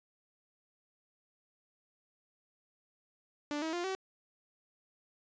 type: tone with pitch steps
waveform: sawtooth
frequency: 293.7 / 320.3 / 349.3 / 380.9 Hz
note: D4 / E4 / F4 / G4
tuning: 0 / -50 / 0 / -50 cents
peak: -30 dBFS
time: 3.51-3.95 s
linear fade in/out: 0 ms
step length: 110 ms
effects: resampled to 16000 Hz